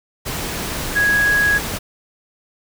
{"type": "tone in noise", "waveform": "sine", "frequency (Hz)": 1660, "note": "G#6", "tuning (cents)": -1, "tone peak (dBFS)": -13, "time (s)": [0.95, 1.59], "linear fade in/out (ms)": 20, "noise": "pink", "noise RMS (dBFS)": -25, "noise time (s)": [0.25, 1.79], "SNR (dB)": 9, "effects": []}